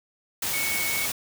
sine tone in noise, 2220 Hz, C#7, 2 cents sharp, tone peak -28 dBFS, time 0.53-1.06 s, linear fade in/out 5 ms, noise white, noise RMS -28 dBFS, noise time 0.42-1.12 s, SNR -3 dB, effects none

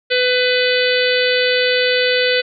harmonic tone, 500 Hz, B4, 21 cents sharp, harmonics 1 / 3 / 4 / 5 / 6 / 7 / 8 / 9, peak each -16 / -21 / -22 / -23 / -24 / -24 / -25 / -26 dBFS, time 0.1-2.42 s, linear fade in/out 20 ms, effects none

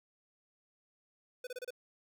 square tone bursts, 500 Hz, B4, 21 cents sharp, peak -40 dBFS, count 5, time 1.44-1.706 s, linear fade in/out 5 ms, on 30 ms, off 29 ms, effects none

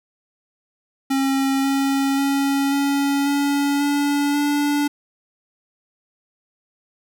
square tone with pitch steps, 270.6 / 273.7 / 276.9 / 280.1 / 283.4 / 286.7 / 290 Hz, C#4 / C#4 / C#4 / C#4 / C#4 / D4 / D4, -42 / -22 / -2 / +18 / +38 / -42 / -22 cents, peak -18 dBFS, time 1.1-4.88 s, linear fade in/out 10 ms, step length 540 ms, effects none

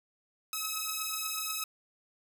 5% pulse beating tone pair, 1280 / 1288.2 Hz, D#6 / E6, +49 / -40 cents, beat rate 8.2 Hz, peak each -24 dBFS, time 0.53-1.64 s, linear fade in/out 2 ms, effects none

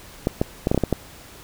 clicks, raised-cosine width 2 ms, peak -5 dBFS, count 8, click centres 0.271 / 0.415 / 0.671 / 0.715 / 0.746 / 0.777 / 0.837 / 0.927 s, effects pink hiss -44 dBFS RMS until 1.43 s

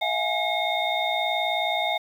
sine tone cluster, 653 / 712 / 835 / 2156 / 3659 Hz, E5 / F5 / G#5 / C#7 / A#7, -17 / +33 / +9 / -49 / -33 cents, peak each -29 dBFS, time 0.01-1.98 s, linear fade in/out 10 ms, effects 8-bit

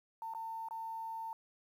sine tone with dropouts, 900 Hz, A5, 39 cents sharp, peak -39 dBFS, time 0.22-1.33 s, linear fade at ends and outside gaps 1 ms, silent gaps 0.337-0.348 / 0.686-0.709 s, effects 11-bit

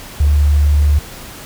sine tone, 73.2 Hz, D2, 5 cents flat, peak -8 dBFS, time 0.2-0.99 s, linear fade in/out 5 ms, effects pink hiss -33 dBFS RMS until 1.45 s

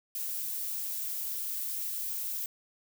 violet noise, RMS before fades -35 dBFS, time 0.15-2.46 s, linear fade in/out 2 ms, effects none

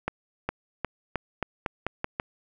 accelerating click train, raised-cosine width 0.5 ms, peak -12 dBFS, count 9, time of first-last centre 0.08-2.199 s, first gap 410 ms, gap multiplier 0.87, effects none

